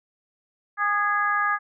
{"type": "harmonic tone with a mistuned harmonic", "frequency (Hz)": 409.7, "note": "G#4", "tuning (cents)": -24, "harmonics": [2, 3, 4, 5], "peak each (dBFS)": [-30, -23, -24, -35], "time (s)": [0.77, 1.59], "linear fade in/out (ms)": 50, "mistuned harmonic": 4, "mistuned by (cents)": 25, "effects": []}